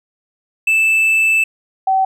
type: tone pair in turn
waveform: triangle / sine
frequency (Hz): 2637 / 765.2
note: E7 / G5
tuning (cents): 0 / -42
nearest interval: octave + major sixth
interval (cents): 2142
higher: first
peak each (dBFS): -9 / -11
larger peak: first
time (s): 0.67-1.44 / 1.87-2.05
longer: first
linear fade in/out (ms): 5
effects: none